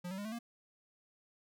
square tone with pitch steps, 177.7 / 190.45 / 204.1 / 218.8 / 234.5 Hz, F3 / G3 / G#3 / A3 / A#3, +30 / -50 / -30 / -9 / +11 cents, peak -40 dBFS, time 0.04-0.39 s, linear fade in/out 10 ms, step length 70 ms, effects none

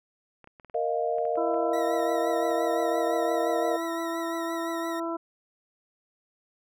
clicks, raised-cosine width 0.5 ms, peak -34 dBFS, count 12, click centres 0.443 / 0.474 / 0.598 / 0.647 / 0.698 / 0.744 / 1.184 / 1.253 / 1.356 / 1.543 / 1.994 / 2.508 s
sine chord, Bb suspended fourth, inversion none, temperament just, 466.2 / 621.6 / 699.2 Hz, Bb4 / Eb5 / F5, 0 / -2 / +2 cents, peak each -29 dBFS, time 0.74-3.77 s, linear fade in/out 10 ms
harmonic tone, 333.3 Hz, E4, 19 cents sharp, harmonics 1 / 2 / 3 / 4, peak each -31 / -34 / -36 / -37 dBFS, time 1.37-5.17 s, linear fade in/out 10 ms
sawtooth tone with vibrato, 1901 Hz, A#6, 33 cents sharp, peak -36 dBFS, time 1.73-5 s, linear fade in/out 5 ms, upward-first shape triangle, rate 5.8 Hz, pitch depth 66 cents each way
effects none

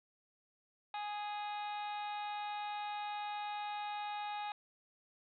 harmonic tone, 415.3 Hz, G#4, in tune, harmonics 2 / 3 / 4 / 5 / 6 / 7 / 8 / 9 / 10, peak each -39 / -50 / -53 / -56 / -51 / -59 / -61 / -52 / -65 dBFS, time 0.94-4.52 s, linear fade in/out 2 ms, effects none

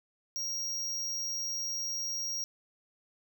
square tone, 5630 Hz, F8, 13 cents sharp, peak -33 dBFS, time 0.36-2.44 s, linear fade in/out 0 ms, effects none

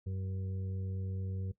harmonic tone, 95.2 Hz, F#2, 50 cents sharp, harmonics 1 / 2 / 4 / 5, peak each -35 / -46 / -53 / -53 dBFS, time 0.06-1.52 s, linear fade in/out 10 ms, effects noise-tail reverb RT60 0.1 s tail -17 dB re dry

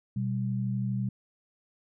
sine tone pair together, 123.56 / 196 Hz, B2 / G3, +1 / 0 cents, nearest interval minor sixth, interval 799 cents, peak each -29 / -31 dBFS, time 0.16-1.09 s, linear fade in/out 5 ms, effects none

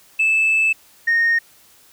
sine tone pair in turn, 2625 / 1849.7 Hz, E7 / A#6, -8 / -14 cents, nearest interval tritone, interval 606 cents, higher first, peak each -12 dBFS, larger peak neither, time 0.19-0.73 / 1.07-1.39 s, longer first, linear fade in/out 10 ms, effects tanh soft clip ceiling -11 dBFS + white hiss -51 dBFS RMS until 1.92 s

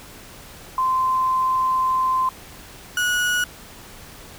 sine / 35% pulse tone pair in turn, 1037 / 1460.6 Hz, C6 / F#6, -16 / -23 cents, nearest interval tritone, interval 593 cents, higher second, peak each -17 dBFS, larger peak neither, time 0.78-2.29 / 2.97-3.44 s, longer first, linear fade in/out 2 ms, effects pink hiss -42 dBFS RMS until 4.38 s

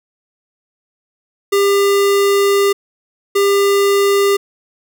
square tone pair in turn, 400 / 400 Hz, G4 / G4, +35 / +35 cents, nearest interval unison, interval 0 cents, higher neither, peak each -11 dBFS, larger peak neither, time 1.52-2.73 / 3.35-4.37 s, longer first, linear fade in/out 10 ms, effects none

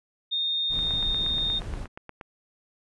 sine tone, 3669 Hz, A#7, 28 cents flat, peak -24 dBFS, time 0.31-1.6 s, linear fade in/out 20 ms
brown noise, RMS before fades -34 dBFS, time 0.69-1.88 s, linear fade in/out 50 ms
click train, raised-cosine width 0.5 ms, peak -24 dBFS, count 13, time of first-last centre 0.79-2.212 s, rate 8.44 Hz
effects resampled to 24000 Hz

